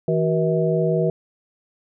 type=tone cluster; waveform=sine; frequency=161.8 / 373.7 / 478.2 / 643 Hz; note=E3 / F#4 / A#4 / E5; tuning=-32 / +17 / +44 / -43 cents; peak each=-21 / -23 / -22 / -25 dBFS; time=0.08-1.1 s; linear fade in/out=2 ms; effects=none